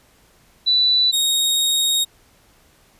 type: tone pair in turn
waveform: sine / sawtooth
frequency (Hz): 3970 / 3747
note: B7 / A#7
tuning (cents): +8 / +8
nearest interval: minor second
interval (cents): 100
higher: first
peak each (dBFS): -13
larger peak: neither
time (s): 0.66-1.12 / 1.12-2.05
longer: second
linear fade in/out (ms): 20
effects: pink hiss -55 dBFS RMS until 2.99 s + resampled to 32000 Hz